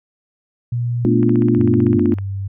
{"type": "tone with pitch glide", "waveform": "sine", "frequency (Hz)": [120, 120.83], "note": ["B2", "B2"], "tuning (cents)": [-49, -37], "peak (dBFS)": -17, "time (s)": [0.72, 1.97], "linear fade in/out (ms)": 5, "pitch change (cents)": 12, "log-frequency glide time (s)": [1.39, 1.56]}
{"type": "chord", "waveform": "sine", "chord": "B half-diminished seventh", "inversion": "third", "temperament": "equal", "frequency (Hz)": [220, 246.9, 293.7, 349.2], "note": ["A3", "B3", "D4", "F4"], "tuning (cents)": [0, 0, 0, 0], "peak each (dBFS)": -18, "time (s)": [1.05, 2.14], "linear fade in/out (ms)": 0}
{"type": "click train", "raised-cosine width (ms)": 0.5, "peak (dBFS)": -19, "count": 16, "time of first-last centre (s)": [1.23, 2.185], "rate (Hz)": 15.7}
{"type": "tone", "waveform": "sine", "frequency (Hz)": 97.9, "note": "G2", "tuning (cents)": -2, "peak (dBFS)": -21, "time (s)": [1.57, 2.48], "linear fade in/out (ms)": 10}
{"effects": []}